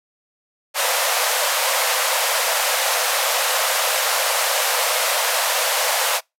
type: band-pass noise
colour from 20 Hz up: pink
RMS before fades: -20 dBFS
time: 0.74-6.21 s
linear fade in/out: 50 ms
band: 490 to 15000 Hz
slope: 96 dB/octave
effects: noise-tail reverb RT60 0.2 s tail -26 dB re dry